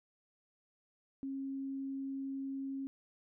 sine tone, 271.1 Hz, C#4, 38 cents flat, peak -37 dBFS, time 1.23-2.87 s, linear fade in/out 0 ms, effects none

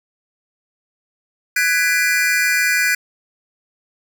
square chord, G# half-diminished seventh, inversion third, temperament just, 1495.1 / 1661.2 / 1993.5 / 2392 Hz, F#6 / G#6 / B6 / D7, +18 / 0 / +16 / +31 cents, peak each -21 dBFS, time 1.56-2.95 s, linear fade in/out 5 ms, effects none

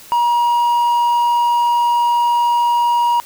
triangle tone, 953 Hz, A#5, 38 cents sharp, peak -10 dBFS, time 0.12-3.2 s, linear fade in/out 0 ms, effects white hiss -40 dBFS RMS until 3.25 s

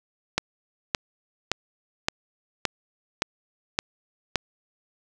click train, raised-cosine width 0.2 ms, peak -4 dBFS, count 8, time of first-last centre 0.38-4.357 s, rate 1.76 Hz, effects none

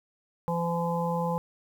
harmonic tone, 170 Hz, F3, 46 cents flat, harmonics 1 / 3 / 5 / 6, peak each -29 / -31 / -32 / -35 dBFS, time 0.48-1.38 s, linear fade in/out 0 ms, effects 9-bit

